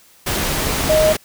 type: tone in noise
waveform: sine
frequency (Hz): 622.3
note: D#5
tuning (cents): 0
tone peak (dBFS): -11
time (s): 0.89-1.13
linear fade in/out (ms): 10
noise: pink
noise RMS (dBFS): -20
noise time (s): 0.26-1.17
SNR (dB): +6
effects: white hiss -50 dBFS RMS until 1.24 s